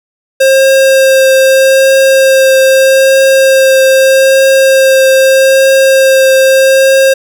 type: tone with vibrato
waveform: square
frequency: 533 Hz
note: C5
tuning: 32 cents sharp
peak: -4 dBFS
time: 0.4-7.14 s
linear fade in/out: 10 ms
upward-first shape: triangle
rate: 0.8 Hz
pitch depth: 12 cents each way
effects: none